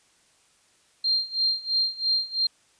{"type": "tone with tremolo", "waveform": "sine", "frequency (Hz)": 4186, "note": "C8", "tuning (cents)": 0, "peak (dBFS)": -19, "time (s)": [1.04, 2.47], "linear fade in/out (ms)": 5, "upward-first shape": "sine", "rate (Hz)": 3, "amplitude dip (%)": 90, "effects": ["white hiss -62 dBFS RMS until 2.79 s", "resampled to 22050 Hz"]}